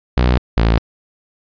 sawtooth tone pair in turn, 61.9 / 56.04 Hz, B1 / A1, +5 / +32 cents, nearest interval major second, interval 173 cents, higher first, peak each -7 dBFS, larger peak neither, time 0.17-0.38 / 0.57-0.78 s, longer neither, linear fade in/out 0 ms, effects resampled to 11025 Hz

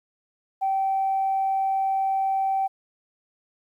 sine tone, 774 Hz, G5, 22 cents flat, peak -20 dBFS, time 0.61-2.68 s, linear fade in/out 20 ms, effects tanh soft clip ceiling -16 dBFS + 10-bit

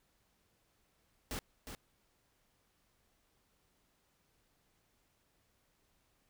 pink noise with echo, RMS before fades -40 dBFS, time 1.31-1.39 s, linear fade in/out 0 ms, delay 360 ms, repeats 1, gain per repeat -7 dB, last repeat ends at 1.75 s, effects pink hiss -75 dBFS RMS until 6.29 s

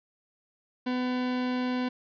40% pulse tone, 251 Hz, B3, 28 cents sharp, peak -26 dBFS, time 0.86-1.89 s, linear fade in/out 10 ms, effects resampled to 11025 Hz + 10-bit

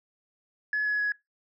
sine tone with pitch steps, 1702 / 1689.3 / 1676.6 Hz, G#6 / G#6 / G#6, +42 / +29 / +16 cents, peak -23 dBFS, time 0.73-1.12 s, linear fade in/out 2 ms, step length 130 ms, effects noise-tail reverb RT60 0.2 s tail -24 dB re dry + tanh soft clip ceiling -21 dBFS

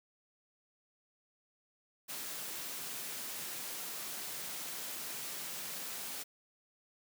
white high-pass noise, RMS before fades -42 dBFS, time 2.08-6.24 s, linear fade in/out 20 ms, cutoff 120 Hz, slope 96 dB/octave, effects none

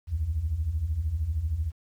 sine beating tone pair, 69.4 / 82.4 Hz, C#2 / E2, +3 / 0 cents, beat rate 13 Hz, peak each -31 / -26 dBFS, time 0.07-1.72 s, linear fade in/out 50 ms, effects tanh soft clip ceiling -18 dBFS + 10-bit

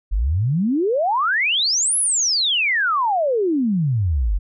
sine exponential two-way sweep, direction up then down, 43 to 11175 to 43 Hz, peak -16 dBFS, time 0.11-4.39 s, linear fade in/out 20 ms, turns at 1.98 s, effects none

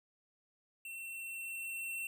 square tone with level ramp, 2707 Hz, E7, 45 cents sharp, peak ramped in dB -44 to -38 dBFS, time 0.85-2.07 s, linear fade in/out 2 ms, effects none

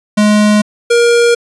square tone pair in turn, 210.1 / 472.7 Hz, G#3 / A#4, +20 / +24 cents, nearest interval octave + major second, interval 1404 cents, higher second, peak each -7 dBFS, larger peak neither, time 0.17-0.62 / 0.9-1.35 s, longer neither, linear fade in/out 10 ms, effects resampled to 24000 Hz

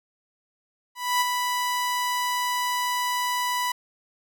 sawtooth tone with ADSR envelope, 987.8 Hz, B5, in tune, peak -15 dBFS, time 0.95-3.72 s, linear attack 260 ms, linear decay 22 ms, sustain -5 dB, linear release 5 ms, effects none

